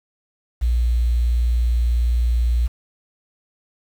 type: tone with quantisation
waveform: sine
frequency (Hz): 59.3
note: A#1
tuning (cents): +30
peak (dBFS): -15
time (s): 0.61-2.68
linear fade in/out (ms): 20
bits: 7
effects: none